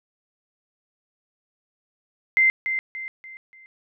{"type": "tone with echo", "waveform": "sine", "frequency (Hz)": 2081, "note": "C7", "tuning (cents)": -10, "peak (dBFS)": -14, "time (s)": [2.37, 2.5], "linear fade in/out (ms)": 0, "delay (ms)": 290, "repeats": 4, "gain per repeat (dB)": -8, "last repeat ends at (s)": 3.66, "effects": []}